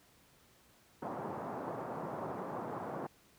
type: band-pass noise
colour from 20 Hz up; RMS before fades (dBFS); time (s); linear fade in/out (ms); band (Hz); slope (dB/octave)
white; -41; 1.02-3.07; 5; 120 to 1000; 24
effects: pink hiss -65 dBFS RMS until 3.38 s + high-pass 60 Hz 12 dB/octave